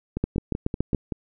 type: two click trains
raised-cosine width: 3 ms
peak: -14 / -9 dBFS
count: 6 / 6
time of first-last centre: 0.17-1.122 / 0.24-0.947 s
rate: 5.25 / 7.07 Hz
effects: none